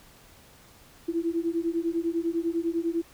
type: beating tone pair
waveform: sine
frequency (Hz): 329.6 / 339.6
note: E4 / F4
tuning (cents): 0 / -48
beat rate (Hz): 10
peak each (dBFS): -28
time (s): 1.08-3.02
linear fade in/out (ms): 10
effects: pink hiss -54 dBFS RMS until 3.13 s